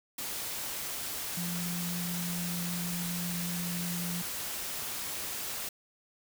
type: tone in noise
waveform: sine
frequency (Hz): 174.61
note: F3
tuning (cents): 0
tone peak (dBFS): -34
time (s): 1.37-4.22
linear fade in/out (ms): 5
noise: white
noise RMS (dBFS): -37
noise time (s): 0.18-5.69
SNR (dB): 0
effects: none